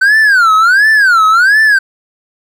triangle tone with vibrato, 1502 Hz, F#6, 26 cents sharp, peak -3 dBFS, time 0.01-1.79 s, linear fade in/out 10 ms, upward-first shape sine, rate 1.4 Hz, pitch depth 280 cents each way, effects none

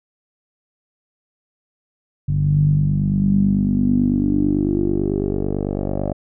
10% pulse tone with low-pass filter sweep, 49 Hz, G1, in tune, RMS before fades -18 dBFS, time 2.28-6.13 s, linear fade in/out 10 ms, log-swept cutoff 130 to 570 Hz, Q 7.1, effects none

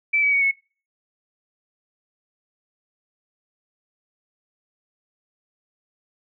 sine tone with pitch steps, 2320 / 2279 / 2238 / 2199 Hz, D7 / C#7 / C#7 / C#7, -22 / +47 / +16 / -14 cents, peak -16 dBFS, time 0.13-0.514 s, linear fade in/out 10 ms, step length 96 ms, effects noise-tail reverb RT60 0.4 s tail -26 dB re dry

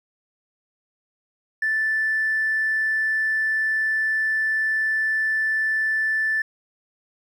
triangle tone, 1759 Hz, A6, 1 cent flat, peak -16 dBFS, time 1.62-6.42 s, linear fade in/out 5 ms, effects tanh soft clip ceiling -17 dBFS

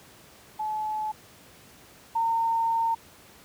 sine tone pair in turn, 860 / 913 Hz, A5 / A#5, -40 / -36 cents, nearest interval minor second, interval 104 cents, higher second, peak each -27 / -22 dBFS, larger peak second, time 0.59-1.12 / 2.15-2.95 s, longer second, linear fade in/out 10 ms, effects pink hiss -52 dBFS RMS until 3.44 s + high-pass 80 Hz 12 dB/octave

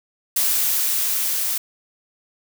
blue noise with level ramp, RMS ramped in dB -19 to -23 dBFS, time 0.36-1.58 s, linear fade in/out 5 ms, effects none

